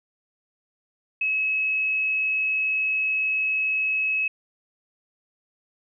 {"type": "tone", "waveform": "sine", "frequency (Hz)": 2573, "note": "E7", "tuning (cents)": -43, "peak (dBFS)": -21, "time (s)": [1.21, 4.28], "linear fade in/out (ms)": 5, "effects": []}